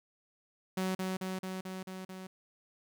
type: tone with echo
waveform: sawtooth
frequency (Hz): 187.3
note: F#3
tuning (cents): +21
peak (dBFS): -27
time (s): 0.77-0.95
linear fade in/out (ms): 5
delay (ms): 220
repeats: 6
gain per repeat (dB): -2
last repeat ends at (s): 2.27
effects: none